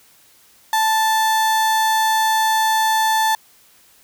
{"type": "tone", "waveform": "35% pulse", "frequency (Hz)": 880, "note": "A5", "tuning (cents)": 0, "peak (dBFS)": -13, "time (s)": [0.73, 3.35], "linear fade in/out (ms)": 2, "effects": ["white hiss -52 dBFS RMS until 4.03 s"]}